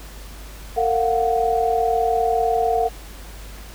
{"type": "tone cluster", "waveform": "sine", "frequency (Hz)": [454.9, 699, 739], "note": ["A#4", "F5", "F#5"], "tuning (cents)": [-42, 1, -2], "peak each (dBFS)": -21, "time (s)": [0.76, 2.89], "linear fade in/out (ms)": 20, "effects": ["added 50 Hz sine -36 dBFS peak until 3.74 s", "pink hiss -42 dBFS RMS until 3.74 s"]}